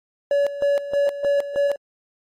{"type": "tone with tremolo", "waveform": "triangle", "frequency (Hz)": 568, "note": "C#5", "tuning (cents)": 42, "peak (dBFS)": -14, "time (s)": [0.31, 1.76], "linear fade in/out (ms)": 2, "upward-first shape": "square", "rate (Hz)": 3.2, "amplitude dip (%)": 75, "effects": ["AAC 48 kbps"]}